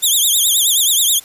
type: tone with vibrato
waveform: 10% pulse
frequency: 3462 Hz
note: A7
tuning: 29 cents flat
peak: -4 dBFS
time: 0.02-1.2 s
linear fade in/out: 20 ms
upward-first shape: triangle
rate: 9.4 Hz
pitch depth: 200 cents each way
effects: white hiss -41 dBFS RMS until 1.24 s + resampled to 32000 Hz